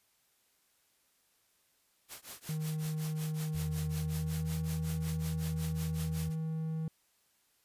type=noise with tremolo; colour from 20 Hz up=white; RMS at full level=-43 dBFS; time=2.08-6.36 s; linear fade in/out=50 ms; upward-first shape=triangle; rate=5.4 Hz; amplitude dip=100%
type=tone with pitch glide; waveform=triangle; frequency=155.56 to 159.56 Hz; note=D#3 to D#3; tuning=0 to +44 cents; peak=-31 dBFS; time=2.49-6.88 s; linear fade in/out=2 ms; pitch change=+44 cents; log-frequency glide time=3.92-4.53 s
type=tone; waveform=sine; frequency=82.1 Hz; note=E2; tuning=6 cents flat; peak=-38 dBFS; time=3.54-6.3 s; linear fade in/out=10 ms
effects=white hiss -72 dBFS RMS until 7.64 s + resampled to 32000 Hz